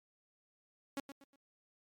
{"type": "tone with echo", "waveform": "sawtooth", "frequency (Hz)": 277.2, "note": "C#4", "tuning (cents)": 0, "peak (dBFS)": -33, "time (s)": [0.97, 1], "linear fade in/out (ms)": 2, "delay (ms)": 120, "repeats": 3, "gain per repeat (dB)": -10, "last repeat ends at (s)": 1.36, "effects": ["MP3 96 kbps"]}